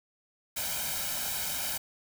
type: noise with comb filter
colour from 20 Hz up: white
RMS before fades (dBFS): -33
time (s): 0.56-1.78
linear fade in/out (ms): 10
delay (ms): 1.3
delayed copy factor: +0.75
effects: none